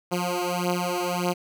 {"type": "beating tone pair", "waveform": "10% pulse", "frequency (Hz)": [176.8, 178.5], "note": ["F3", "F3"], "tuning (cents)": [22, 38], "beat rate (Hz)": 1.7, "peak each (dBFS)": -19, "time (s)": [0.11, 1.34], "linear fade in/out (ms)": 20, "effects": []}